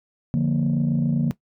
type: chord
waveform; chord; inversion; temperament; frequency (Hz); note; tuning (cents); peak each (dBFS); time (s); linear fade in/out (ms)
sine; Bb major; first; equal; 146.83 / 174.61 / 233.1; D3 / F3 / Bb3; 0 / 0 / 0; -20 / -23 / -21; 0.34-1.31; 0
effects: noise-tail reverb RT60 0.1 s tail -18 dB re dry + tanh soft clip ceiling -14 dBFS